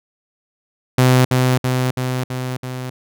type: tone with echo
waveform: sawtooth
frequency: 127.6 Hz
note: C3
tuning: 43 cents flat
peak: -6 dBFS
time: 0.98-1.25 s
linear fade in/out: 5 ms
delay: 330 ms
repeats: 5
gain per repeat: -3 dB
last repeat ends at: 2.9 s
effects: none